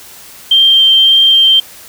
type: tone with vibrato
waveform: sine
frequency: 3156 Hz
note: G7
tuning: 11 cents sharp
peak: -4 dBFS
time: 0.51-1.6 s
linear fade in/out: 5 ms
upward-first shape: triangle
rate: 1.8 Hz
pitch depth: 9 cents each way
effects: white hiss -35 dBFS RMS until 1.88 s